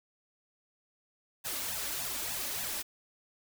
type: noise with flanger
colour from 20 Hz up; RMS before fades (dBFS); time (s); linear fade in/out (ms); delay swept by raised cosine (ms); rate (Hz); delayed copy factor
white; -36; 1.44-2.83; 20; 1.1 to 3.5; 3.4; +0.7
effects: none